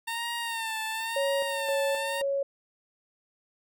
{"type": "tone with vibrato", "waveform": "15% pulse", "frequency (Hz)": 910, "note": "A#5", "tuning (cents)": -42, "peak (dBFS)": -24, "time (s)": [0.07, 2.22], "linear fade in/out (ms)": 10, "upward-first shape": "sine", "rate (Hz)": 0.99, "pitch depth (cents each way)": 60}
{"type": "tone with tremolo", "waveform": "sine", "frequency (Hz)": 554.4, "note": "C#5", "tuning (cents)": 0, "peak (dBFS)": -25, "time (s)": [1.16, 2.43], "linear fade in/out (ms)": 5, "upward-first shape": "square", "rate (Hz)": 1.9, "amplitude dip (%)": 55}
{"effects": []}